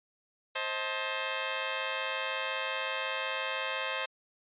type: chord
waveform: 10% pulse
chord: A diminished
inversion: first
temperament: just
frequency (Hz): 528 / 633.6 / 880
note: C5 / Eb5 / A5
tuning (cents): +16 / +31 / 0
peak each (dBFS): -26 / -29 / -30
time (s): 0.55-4.06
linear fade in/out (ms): 10
effects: resampled to 8000 Hz